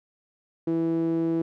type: tone with band-pass filter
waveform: sawtooth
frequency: 164.81 Hz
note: E3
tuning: in tune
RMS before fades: -25 dBFS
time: 0.67-1.42 s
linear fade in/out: 5 ms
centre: 340 Hz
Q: 3.6
effects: none